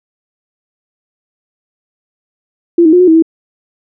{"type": "tone with pitch steps", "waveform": "sine", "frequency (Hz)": [341.6, 316, 357.5, 364.3, 321.9, 325.9], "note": ["F4", "D#4", "F4", "F#4", "E4", "E4"], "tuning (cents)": [-38, 27, 41, -27, -41, -20], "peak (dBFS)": -3, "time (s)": [2.78, 3.224], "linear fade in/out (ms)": 5, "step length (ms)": 74, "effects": []}